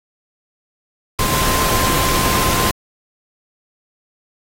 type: tone in noise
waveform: sine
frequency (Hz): 1042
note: C6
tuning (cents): -7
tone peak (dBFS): -21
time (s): 1.19-2.71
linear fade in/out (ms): 2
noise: pink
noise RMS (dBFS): -18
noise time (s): 1.19-2.71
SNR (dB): -6
effects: AAC 48 kbps